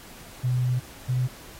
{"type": "tone pair in turn", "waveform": "sine", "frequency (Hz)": [125.3, 126.76], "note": ["B2", "B2"], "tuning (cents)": [25, 46], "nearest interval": "unison", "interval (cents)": 21, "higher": "second", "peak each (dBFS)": -21, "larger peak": "neither", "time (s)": [[0.43, 0.8], [1.08, 1.28]], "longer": "first", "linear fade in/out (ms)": 20, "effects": ["pink hiss -46 dBFS RMS until 1.59 s", "AAC 48 kbps"]}